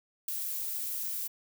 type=noise with ADSR envelope; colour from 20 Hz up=violet; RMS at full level=-29 dBFS; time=0.28-1.28 s; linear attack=5 ms; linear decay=3 ms; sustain=-6 dB; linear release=14 ms; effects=none

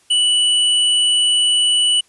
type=tone; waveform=square; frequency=2960 Hz; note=F#7; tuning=in tune; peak=-13 dBFS; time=0.1-2.01 s; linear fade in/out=10 ms; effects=white hiss -55 dBFS RMS until 2.08 s + resampled to 24000 Hz

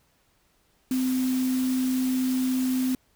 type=tone in noise; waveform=sine; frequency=257 Hz; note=C4; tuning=31 cents flat; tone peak=-22 dBFS; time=0.91-2.95 s; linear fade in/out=2 ms; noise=white; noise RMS=-38 dBFS; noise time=0.91-2.95 s; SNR=+13 dB; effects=pink hiss -66 dBFS RMS until 3.15 s

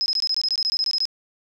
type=tone bursts; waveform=sine; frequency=5110 Hz; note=D#8; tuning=45 cents sharp; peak=-19 dBFS; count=15; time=0.01-1.054 s; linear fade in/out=0 ms; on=50 ms; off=21 ms; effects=none

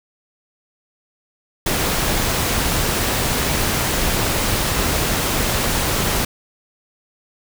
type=noise with amplitude modulation; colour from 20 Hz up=pink; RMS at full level=-18 dBFS; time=1.66-6.25 s; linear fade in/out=5 ms; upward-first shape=sine; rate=217 Hz; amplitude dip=30%; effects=none

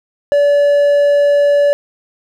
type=tone; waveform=triangle; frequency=575 Hz; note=D5; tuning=37 cents flat; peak=-6 dBFS; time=0.32-1.73 s; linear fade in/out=0 ms; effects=none

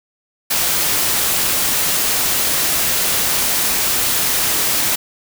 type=noise; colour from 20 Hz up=white; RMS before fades=-17 dBFS; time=0.5-4.96 s; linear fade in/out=10 ms; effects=none

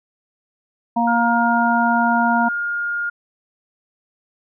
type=harmonic tone; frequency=234.5 Hz; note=A#3; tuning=11 cents sharp; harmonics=1 / 3 / 4; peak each=-19 / -20 / -19 dBFS; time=0.96-2.49 s; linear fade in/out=10 ms
type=tone; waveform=sine; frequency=1417 Hz; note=F6; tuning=25 cents sharp; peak=-20 dBFS; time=1.07-3.1 s; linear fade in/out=10 ms
effects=none

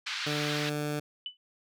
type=band-pass noise; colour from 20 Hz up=white; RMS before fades=-35 dBFS; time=0.06-0.7 s; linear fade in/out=10 ms; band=1200 to 4500 Hz; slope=24 dB/octave
type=tone; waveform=15% pulse; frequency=148.5 Hz; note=D3; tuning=20 cents sharp; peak=-24 dBFS; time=0.26-1 s; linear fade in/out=10 ms
type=tone with exponential decay; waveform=sine; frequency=2988 Hz; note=F#7; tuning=16 cents sharp; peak=-30 dBFS; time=1.26-1.37 s; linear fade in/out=1 ms; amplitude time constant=23 ms
effects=none

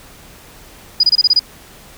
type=tone bursts; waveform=sine; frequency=4930 Hz; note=D#8; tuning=17 cents flat; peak=-7 dBFS; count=7; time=1-1.394 s; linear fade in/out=5 ms; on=34 ms; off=26 ms; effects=pink hiss -41 dBFS RMS until 1.97 s

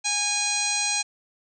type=harmonic tone; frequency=821 Hz; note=G#5; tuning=20 cents flat; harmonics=1 / 2 / 3 / 4 / 5 / 6 / 7 / 8 / 9 / 10; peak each=-33 / -38 / -29 / -37 / -29 / -38 / -32 / -28 / -38 / -33 dBFS; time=0.04-1.03 s; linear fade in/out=20 ms; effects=none

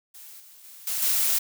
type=noise with level steps; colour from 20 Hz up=blue; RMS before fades=-45 / -50 / -46 / -28 / -23 dBFS; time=0.14-1.39 s; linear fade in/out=10 ms; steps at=0.4 / 0.64 / 0.87 / 1.02 s; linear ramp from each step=2 ms; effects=none

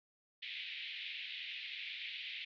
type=band-pass noise; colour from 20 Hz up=pink; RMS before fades=-45 dBFS; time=0.42-2.45 s; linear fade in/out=10 ms; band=2100 to 3800 Hz; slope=48 dB/octave; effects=none

